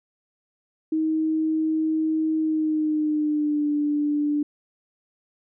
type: tone with pitch glide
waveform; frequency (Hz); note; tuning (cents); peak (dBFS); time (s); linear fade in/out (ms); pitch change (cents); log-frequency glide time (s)
sine; 315.6 to 294.5; D#4 to D4; +25 to +5; -20; 0.92-4.43; 5; -120; 2.38-3.7
effects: none